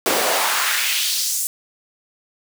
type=noise with high-pass filter sweep; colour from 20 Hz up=pink; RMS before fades=-20 dBFS; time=0.06-1.47 s; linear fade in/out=0 ms; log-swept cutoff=360 to 8700 Hz; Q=1.6; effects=none